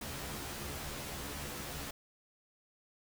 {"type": "noise with comb filter", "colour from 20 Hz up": "pink", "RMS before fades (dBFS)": -42, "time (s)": [0.01, 1.91], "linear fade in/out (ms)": 5, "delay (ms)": 14, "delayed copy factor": 0.95, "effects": []}